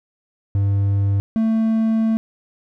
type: tone pair in turn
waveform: triangle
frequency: 99.6 / 222.7 Hz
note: G2 / A3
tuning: +28 / +21 cents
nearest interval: octave + major second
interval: 1393 cents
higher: second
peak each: -13 dBFS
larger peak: neither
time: 0.55-1.2 / 1.36-2.17 s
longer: second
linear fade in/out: 0 ms
effects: none